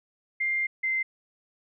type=tone pair in turn; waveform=sine; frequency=2100 / 2078 Hz; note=C7 / C7; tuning=+6 / -12 cents; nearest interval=unison; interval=18 cents; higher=first; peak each=-24 dBFS; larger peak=neither; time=0.4-0.67 / 0.83-1.03 s; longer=first; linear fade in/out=10 ms; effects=none